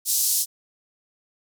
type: band-pass noise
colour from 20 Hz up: white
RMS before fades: -22 dBFS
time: 0.05-0.46 s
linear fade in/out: 50 ms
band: 4700 to 14000 Hz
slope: 24 dB/octave
effects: none